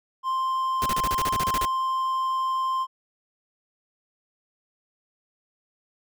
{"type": "tone", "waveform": "triangle", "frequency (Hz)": 1048, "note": "C6", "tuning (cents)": 2, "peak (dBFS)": -21, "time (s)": [0.23, 2.87], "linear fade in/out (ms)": 50}
{"type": "noise bursts", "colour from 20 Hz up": "pink", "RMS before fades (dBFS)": -29, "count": 12, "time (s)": [0.82, 1.651], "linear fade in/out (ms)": 0, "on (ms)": 39, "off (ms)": 33}
{"effects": []}